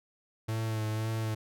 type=tone with vibrato; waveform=45% pulse; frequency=110 Hz; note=A2; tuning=in tune; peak=-30 dBFS; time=0.48-1.35 s; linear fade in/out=10 ms; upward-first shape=sine; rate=1.9 Hz; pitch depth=28 cents each way; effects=none